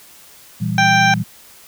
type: chord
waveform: sine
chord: E diminished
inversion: second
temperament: equal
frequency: 116.54 / 164.81 / 196 Hz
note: Bb2 / E3 / G3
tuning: 0 / 0 / 0 cents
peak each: -22 dBFS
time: 0.6-1.24 s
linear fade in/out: 20 ms
type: harmonic tone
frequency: 786 Hz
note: G5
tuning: 4 cents sharp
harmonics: 1 / 2 / 3 / 4 / 5 / 7 / 8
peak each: -14 / -15 / -19 / -27 / -25 / -27 / -29 dBFS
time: 0.78-1.14 s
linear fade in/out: 2 ms
effects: white hiss -44 dBFS RMS until 1.67 s